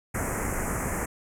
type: band-stop noise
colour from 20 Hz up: pink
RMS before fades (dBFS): -29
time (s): 0.14-1.06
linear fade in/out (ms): 10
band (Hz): 2200 to 6700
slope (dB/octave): 48
effects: low-pass 11000 Hz 12 dB/octave